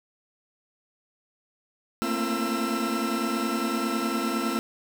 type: tone cluster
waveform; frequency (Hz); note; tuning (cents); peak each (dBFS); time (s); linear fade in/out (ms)
40% pulse; 223.9 / 233.7 / 265.6 / 339.6 / 1334; A3 / A#3 / C4 / F4 / E6; +30 / +5 / +26 / -48 / +20; -31; 2.02-4.59; 0
effects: none